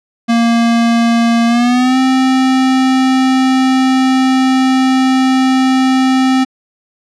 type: tone with pitch glide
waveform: square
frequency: 232.6 to 261.1 Hz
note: A#3 to C4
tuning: -4 to -3 cents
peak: -9 dBFS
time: 0.28-6.45 s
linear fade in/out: 20 ms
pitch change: +201 cents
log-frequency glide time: 1.47-1.98 s
effects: low-pass 6000 Hz 12 dB/octave